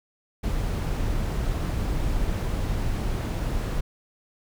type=noise; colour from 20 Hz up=brown; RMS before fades=-26 dBFS; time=0.43-3.81 s; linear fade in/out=10 ms; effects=none